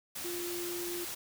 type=tone in noise; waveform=sine; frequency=349.2 Hz; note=F4; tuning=in tune; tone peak=-37 dBFS; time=0.24-1.05 s; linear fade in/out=10 ms; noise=white; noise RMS=-40 dBFS; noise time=0.15-1.15 s; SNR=0 dB; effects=none